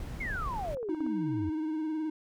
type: noise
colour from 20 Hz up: brown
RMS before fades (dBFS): -38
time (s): 0-0.75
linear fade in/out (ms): 2
type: exponential sweep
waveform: sine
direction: down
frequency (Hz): 2241 to 82.6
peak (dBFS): -33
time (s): 0.2-1.5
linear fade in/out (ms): 10
type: click train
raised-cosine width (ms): 1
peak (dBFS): -34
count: 14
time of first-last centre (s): 0.3-1.065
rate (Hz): 17
type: tone with vibrato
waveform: triangle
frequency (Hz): 312.4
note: D#4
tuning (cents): +7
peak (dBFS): -28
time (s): 0.89-2.1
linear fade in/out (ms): 5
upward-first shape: sine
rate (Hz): 19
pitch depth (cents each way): 36
effects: none